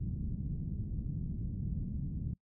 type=low-pass noise; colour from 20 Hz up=white; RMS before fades=-37 dBFS; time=0-2.34 s; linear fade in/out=5 ms; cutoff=180 Hz; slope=24 dB/octave; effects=noise-tail reverb RT60 0.1 s tail -24 dB re dry